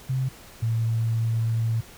sine tone pair in turn, 130.81 / 113.63 Hz, C3 / A#2, 0 / -44 cents, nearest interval major second, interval 244 cents, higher first, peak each -22 / -21 dBFS, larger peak second, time 0.09-0.29 / 0.62-1.81 s, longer second, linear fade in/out 10 ms, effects pink hiss -47 dBFS RMS until 1.97 s

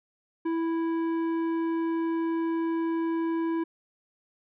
sine tone with tanh clipping, 329.6 Hz, E4, in tune, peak -27 dBFS, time 0.45-3.64 s, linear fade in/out 10 ms, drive 11 dB, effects none

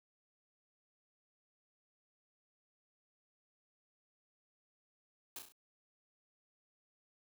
white noise with echo, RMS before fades -45 dBFS, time 5.36-5.39 s, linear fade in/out 2 ms, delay 33 ms, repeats 4, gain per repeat -5 dB, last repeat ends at 5.522 s, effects none

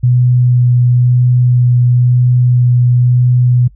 sine tone with vibrato, 123.47 Hz, B2, in tune, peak -6 dBFS, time 0.03-3.68 s, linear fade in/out 10 ms, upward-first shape sine, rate 0.99 Hz, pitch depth 10 cents each way, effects noise-tail reverb RT60 0.1 s tail -24 dB re dry + added 50 Hz sine -38 dBFS peak until 3.75 s

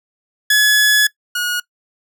sawtooth tone pair in turn, 1700 / 1447 Hz, G#6 / F#6, +40 / -39 cents, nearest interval minor third, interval 279 cents, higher first, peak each -6 / -14 dBFS, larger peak first, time 0.5-1.07 / 1.35-1.6 s, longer first, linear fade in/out 5 ms, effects noise-tail reverb RT60 0.1 s tail -21 dB re dry

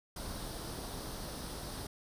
pink noise with comb filter, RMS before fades -42 dBFS, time 0.16-1.87 s, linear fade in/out 5 ms, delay 0.21 ms, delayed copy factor +0.55, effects resampled to 32000 Hz

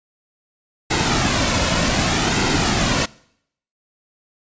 pink noise with flanger, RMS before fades -18 dBFS, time 0.9-3.06 s, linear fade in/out 10 ms, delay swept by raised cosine 1.7 to 2.55 ms, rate 0.66 Hz, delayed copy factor -0.5, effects noise-tail reverb RT60 0.7 s tail -23 dB re dry + resampled to 16000 Hz

